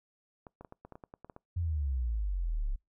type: clicks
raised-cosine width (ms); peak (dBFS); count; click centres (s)
1; -33; 12; 0.468 / 0.61 / 0.648 / 0.724 / 0.85 / 0.923 / 0.955 / 1.038 / 1.139 / 1.246 / 1.298 / 1.364
type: exponential sweep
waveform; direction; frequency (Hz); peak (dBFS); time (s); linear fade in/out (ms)
sine; down; 89.9 to 32.7; -29; 1.56-2.76; 10
effects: noise-tail reverb RT60 0.2 s tail -26 dB re dry